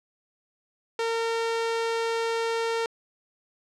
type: tone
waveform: sawtooth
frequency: 457.4 Hz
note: A#4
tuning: 33 cents flat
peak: -21 dBFS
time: 0.99-2.86 s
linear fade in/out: 2 ms
effects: low-pass 6000 Hz 12 dB/octave